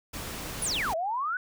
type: noise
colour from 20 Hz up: pink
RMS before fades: -37 dBFS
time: 0.13-0.94 s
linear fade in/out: 10 ms
type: exponential two-way sweep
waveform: sine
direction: down then up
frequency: 11000 to 628 to 1524 Hz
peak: -27 dBFS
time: 0.62-1.37 s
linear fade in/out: 2 ms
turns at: 0.95 s
effects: none